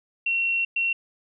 sine tone bursts at uneven times, 2728 Hz, F7, 41 cents flat, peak -21 dBFS, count 2, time 0.26-0.65 / 0.76-0.93 s, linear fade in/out 5 ms, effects none

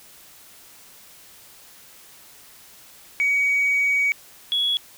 sine tone pair in turn, 2258 / 3361 Hz, C#7 / G#7, +31 / +20 cents, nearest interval perfect fifth, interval 689 cents, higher second, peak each -16 / -18 dBFS, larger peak first, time 3.2-4.12 / 4.52-4.77 s, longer first, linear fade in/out 0 ms, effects tanh soft clip ceiling -14 dBFS + white hiss -48 dBFS RMS until 4.97 s

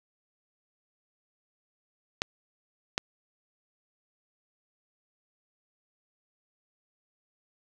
clicks, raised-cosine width 0.2 ms, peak -9 dBFS, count 2, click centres 2.219 / 2.979 s, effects none

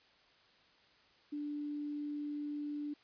sine tone with quantisation, 293.7 Hz, D4, in tune, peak -37 dBFS, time 1.32-2.94 s, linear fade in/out 10 ms, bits 11, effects white hiss -66 dBFS RMS until 3.03 s + resampled to 11025 Hz

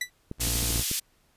sawtooth tone with exponential decay, 1975.5 Hz, B6, in tune, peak -20 dBFS, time 0.01-0.1 s, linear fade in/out 5 ms, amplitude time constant 19 ms
clicks, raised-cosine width 3 ms, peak -21 dBFS, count 8, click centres 0.314 / 0.474 / 0.557 / 0.629 / 0.704 / 0.759 / 0.795 / 0.914 s
30% pulse tone, 58.27 Hz, A#1, in tune, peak -26 dBFS, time 0.38-0.84 s, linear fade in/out 50 ms
white band-pass noise, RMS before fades -29 dBFS, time 0.4-1 s, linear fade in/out 10 ms, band 3000 to 13000 Hz, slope 12 dB/octave
effects pink hiss -66 dBFS RMS until 1.36 s + resampled to 32000 Hz

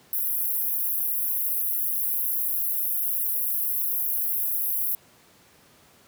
pink high-pass noise, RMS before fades -26 dBFS, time 0.13-4.95 s, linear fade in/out 2 ms, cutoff 11000 Hz, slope 96 dB/octave, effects pink hiss -56 dBFS RMS until 6.07 s + high-pass 100 Hz 12 dB/octave

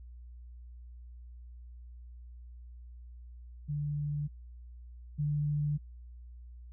sine tone pair in turn, 146.83 / 147.68 Hz, D3 / D3, 0 / +10 cents, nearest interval unison, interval 10 cents, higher second, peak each -31 / -28 dBFS, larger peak second, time 3.68-4.28 / 5.18-5.78 s, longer neither, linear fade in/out 20 ms, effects added 60 Hz sine -46 dBFS peak until 6.72 s

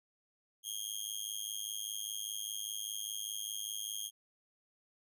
15% pulse tone with amplitude modulation, 3244 Hz, G#7, 41 cents flat, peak -27 dBFS, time 0.63-4.11 s, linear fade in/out 50 ms, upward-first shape sine, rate 105 Hz, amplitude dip 95%, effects none

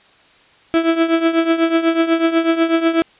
35% pulse tone with tremolo, 329.6 Hz, E4, in tune, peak -8 dBFS, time 0.74-3.02 s, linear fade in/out 0 ms, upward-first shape triangle, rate 8.1 Hz, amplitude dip 80%, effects white hiss -50 dBFS RMS until 3.19 s + resampled to 8000 Hz

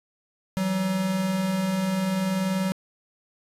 square tone pair together, 168.88 / 189.4 Hz, E3 / F#3, +42 / +41 cents, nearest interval major second, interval 199 cents, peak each -34 / -24 dBFS, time 0.57-2.72 s, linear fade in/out 0 ms, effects resampled to 32000 Hz + 9-bit

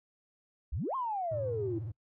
sine exponential two-way sweep, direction up then down, 52.8 to 1091 to 320 Hz, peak -31 dBFS, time 0.72-1.79 s, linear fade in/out 10 ms, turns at 0.95 s
triangle tone with vibrato, 110 Hz, A2, in tune, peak -34 dBFS, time 1.31-1.92 s, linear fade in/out 10 ms, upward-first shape triangle, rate 18 Hz, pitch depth 260 cents each way
effects noise-tail reverb RT60 0.1 s tail -26 dB re dry + tanh soft clip ceiling -22 dBFS

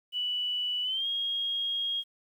sine tone with pitch glide, 2960 to 3265 Hz, F#7 to G#7, 0 to -30 cents, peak -28 dBFS, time 0.12-2.04 s, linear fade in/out 50 ms, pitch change +170 cents, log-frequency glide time 0.83-1.07 s, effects 10-bit

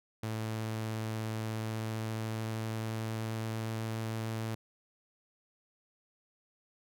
sawtooth tone with pitch glide, 110.4 to 111.68 Hz, A2 to A2, +6 to +26 cents, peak -30 dBFS, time 0.23-4.55 s, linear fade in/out 5 ms, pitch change +20 cents, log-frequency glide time 1.36-3.93 s, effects none

